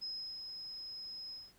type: tone with ADSR envelope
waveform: sine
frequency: 5110 Hz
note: D#8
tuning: 45 cents sharp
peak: -38 dBFS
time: 0.01-1.53 s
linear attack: 22 ms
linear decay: 340 ms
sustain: -5 dB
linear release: 200 ms
effects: pink hiss -67 dBFS RMS until 1.58 s